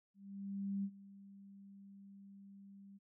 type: tone with ADSR envelope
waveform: sine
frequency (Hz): 197.7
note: G3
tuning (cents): +15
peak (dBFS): -35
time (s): 0.14-2.99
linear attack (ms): 700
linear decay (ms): 61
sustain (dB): -19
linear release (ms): 27
effects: none